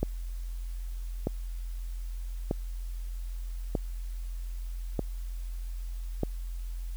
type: click train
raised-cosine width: 2 ms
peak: -14 dBFS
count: 6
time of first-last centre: 0.03-6.233 s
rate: 0.806 Hz
effects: added 43 Hz sine -33 dBFS peak until 6.96 s + white hiss -57 dBFS RMS until 6.96 s